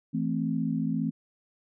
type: chord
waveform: sine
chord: A minor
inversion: second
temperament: equal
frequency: 164.81 / 220 / 261.6 Hz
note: E3 / A3 / C4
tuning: 0 / 0 / 0 cents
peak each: -30 dBFS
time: 0.13-1.11 s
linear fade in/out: 20 ms
effects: none